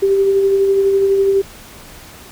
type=tone with tremolo; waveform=sine; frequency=392 Hz; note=G4; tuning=in tune; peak=-9 dBFS; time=0.02-1.42 s; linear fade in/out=10 ms; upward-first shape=sine; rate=12 Hz; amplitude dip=30%; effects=pink hiss -38 dBFS RMS until 2.31 s